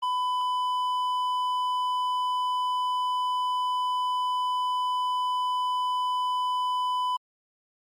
sine tone with hard clipping, 1000 Hz, B5, 21 cents sharp, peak -26 dBFS, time 0.02-7.17 s, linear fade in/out 10 ms, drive 6 dB, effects Opus 24 kbps

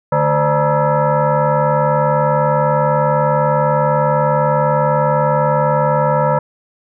sine tone with frequency modulation, 220 Hz, A3, in tune, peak -11 dBFS, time 0.12-6.39 s, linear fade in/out 5 ms, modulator 368 Hz, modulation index 2.7, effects none

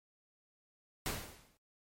pink noise with exponential decay, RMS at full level -34 dBFS, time 1.06-1.57 s, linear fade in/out 0 ms, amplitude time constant 110 ms, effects noise-tail reverb RT60 0.1 s tail -21 dB re dry + MP3 64 kbps

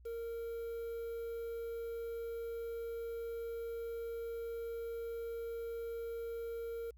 triangle tone with quantisation, 462.4 Hz, A#4, 14 cents flat, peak -37 dBFS, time 0.05-6.91 s, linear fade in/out 10 ms, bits 10, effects added 60 Hz sine -56 dBFS peak until 6.97 s

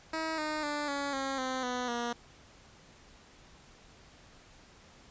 10% pulse tone with pitch steps, 320 / 306.8 / 294.1 / 282 / 270.3 / 259.2 / 248.5 / 238.2 Hz, D#4 / D#4 / D4 / C#4 / C#4 / C4 / B3 / A#3, +49 / -24 / +3 / +30 / -44 / -16 / +11 / +38 cents, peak -24 dBFS, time 0.13-2.13 s, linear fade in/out 5 ms, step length 250 ms, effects pink hiss -57 dBFS RMS until 5.1 s + resampled to 16000 Hz

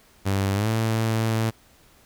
sawtooth tone with pitch glide, 98 to 111.92 Hz, G2 to A2, 0 to +30 cents, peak -17 dBFS, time 0.25-1.51 s, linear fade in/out 20 ms, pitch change +230 cents, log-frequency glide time 0.54-0.69 s, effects pink hiss -56 dBFS RMS until 2.05 s

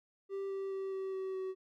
triangle tone with pitch steps, 392 / 389.1 / 386.2 / 383.3 / 380.4 / 377.6 Hz, G4 / G4 / G4 / G4 / F#4 / F#4, 0 / -13 / -26 / -39 / +48 / +35 cents, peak -34 dBFS, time 0.29-1.55 s, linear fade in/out 50 ms, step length 210 ms, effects none

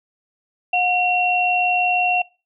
sine tone pair together, 724 / 2733 Hz, F#5 / F7, -38 / -38 cents, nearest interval octave + major seventh, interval 2300 cents, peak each -18 dBFS, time 0.73-2.22 s, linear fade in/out 5 ms, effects noise-tail reverb RT60 0.3 s tail -23 dB re dry

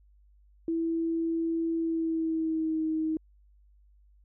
sine tone with pitch glide, 329.6 to 316 Hz, E4 to D#4, 0 to +27 cents, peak -26 dBFS, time 0.68-3.17 s, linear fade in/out 2 ms, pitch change -73 cents, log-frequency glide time 1.76-2.84 s, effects added 50 Hz sine -57 dBFS peak until 4.24 s

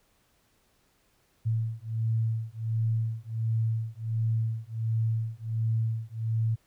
sine beating tone pair, 111.7 / 113.1 Hz, A2 / A2, +27 / +48 cents, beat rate 1.4 Hz, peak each -29 dBFS, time 1.45-6.56 s, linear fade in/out 20 ms, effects pink hiss -68 dBFS RMS until 6.66 s

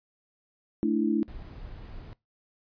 sine chord, A suspended fourth, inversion none, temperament equal, 220 / 293.7 / 329.6 Hz, A3 / D4 / E4, 0 / 0 / 0 cents, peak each -27 dBFS, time 0.83-1.23 s, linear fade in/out 0 ms
brown noise, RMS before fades -42 dBFS, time 1.28-2.13 s, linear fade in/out 0 ms
effects noise-tail reverb RT60 0.2 s tail -21 dB re dry + resampled to 11025 Hz

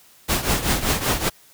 pink noise with tremolo, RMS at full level -18 dBFS, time 0.28-1.3 s, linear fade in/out 20 ms, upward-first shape triangle, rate 5.2 Hz, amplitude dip 80%, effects white hiss -52 dBFS RMS until 1.53 s

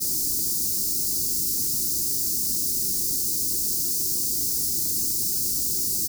white band-stop noise, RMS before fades -25 dBFS, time 0-6.08 s, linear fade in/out 20 ms, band 390 to 4700 Hz, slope 48 dB/octave, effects none

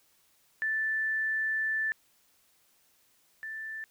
sine tone pair in turn, 1760 / 1766.3 Hz, A6 / A6, 0 / +6 cents, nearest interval unison, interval 6 cents, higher second, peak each -27 / -36 dBFS, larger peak first, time 0.62-1.92 / 3.43-3.84 s, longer first, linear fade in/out 0 ms, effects white hiss -67 dBFS RMS until 3.9 s

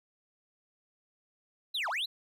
triangle linear two-way sweep, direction down then up, 4186 to 620 to 4186 Hz, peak -29 dBFS, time 1.74-2.06 s, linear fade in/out 10 ms, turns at 1.89 s, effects none

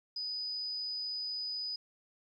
sine tone, 4978 Hz, D#8, in tune, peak -35 dBFS, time 0.16-1.76 s, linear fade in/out 5 ms, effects 12-bit

